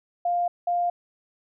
sine tone pair in turn, 701 / 701 Hz, F5 / F5, +6 / +6 cents, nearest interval unison, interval 0 cents, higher neither, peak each -21 dBFS, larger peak neither, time 0.25-0.48 / 0.67-0.9 s, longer neither, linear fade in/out 5 ms, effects none

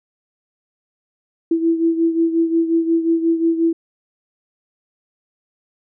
sine beating tone pair, 329.6 / 335.2 Hz, E4 / E4, 0 / +29 cents, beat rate 5.6 Hz, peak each -15 / -21 dBFS, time 1.51-3.73 s, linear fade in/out 5 ms, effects none

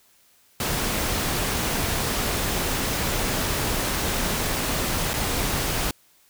pink noise with dropouts, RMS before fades -25 dBFS, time 0.6-5.91 s, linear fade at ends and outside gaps 2 ms, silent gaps 5.134-5.138 s, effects white hiss -59 dBFS RMS until 6.29 s

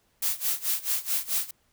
blue noise with tremolo, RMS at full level -25 dBFS, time 0.22-1.51 s, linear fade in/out 5 ms, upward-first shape sine, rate 4.6 Hz, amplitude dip 90%, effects pink hiss -68 dBFS RMS until 1.72 s

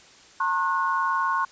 sine tone cluster, 911 / 1079 / 1464 Hz, A#5 / C#6 / F#6, -40 / -47 / -19 cents, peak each -29 / -23 / -28 dBFS, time 0.4-1.45 s, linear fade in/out 5 ms, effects white hiss -51 dBFS RMS until 1.51 s + resampled to 16000 Hz

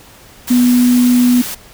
sine tone in noise, 246.2 Hz, B3, 5 cents flat, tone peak -7 dBFS, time 0.5-1.42 s, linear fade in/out 10 ms, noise white, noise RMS -24 dBFS, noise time 0.47-1.55 s, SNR +14 dB, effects pink hiss -41 dBFS RMS until 1.73 s

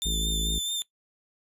sawtooth tone with vibrato, 3569 Hz, A7, 24 cents sharp, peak -25 dBFS, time 0.02-0.82 s, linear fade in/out 0 ms, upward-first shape triangle, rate 4.6 Hz, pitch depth 27 cents each way
harmonic tone, 54.9 Hz, A1, 3 cents flat, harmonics 1 / 3 / 4 / 5 / 6 / 7 / 8, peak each -28 / -37 / -41 / -44 / -46 / -47 / -46 dBFS, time 0.05-0.59 s, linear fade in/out 10 ms
effects noise-tail reverb RT60 0.1 s tail -18 dB re dry + resampled to 32000 Hz

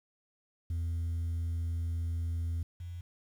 sine tone pair in turn, 83.7 / 87.26 Hz, E2 / F2, +27 / -1 cents, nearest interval minor second, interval 72 cents, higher second, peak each -28 / -38 dBFS, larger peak first, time 0.7-2.63 / 2.8-3.01 s, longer first, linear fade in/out 5 ms, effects tanh soft clip ceiling -30 dBFS + 10-bit

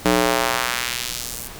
square tone with high-pass filter sweep, 60.9 Hz, B1, 24 cents flat, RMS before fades -22 dBFS, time 0.05-1.48 s, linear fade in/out 5 ms, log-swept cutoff 250 to 10000 Hz, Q 0.9, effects pink hiss -37 dBFS RMS until 1.59 s

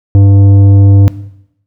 sine tone with tanh clipping, 99.2 Hz, G2, 21 cents sharp, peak -3 dBFS, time 0.15-1.08 s, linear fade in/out 0 ms, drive 10 dB, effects noise-tail reverb RT60 0.8 s tail -17 dB re dry

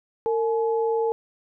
sine tone pair together, 455.2 / 851.2 Hz, A#4 / G#5, -41 / +42 cents, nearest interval major seventh, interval 1083 cents, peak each -21 / -28 dBFS, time 0.26-1.12 s, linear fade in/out 0 ms, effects none

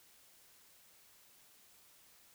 silence, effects white hiss -64 dBFS RMS until 2.34 s

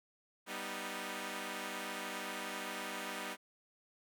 5% pulse chord, G augmented, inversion none, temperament equal, 196 / 246.9 / 311.1 Hz, G3 / B3 / D#4, 0 / 0 / 0 cents, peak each -33 dBFS, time 0.46-3.37 s, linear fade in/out 50 ms, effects none

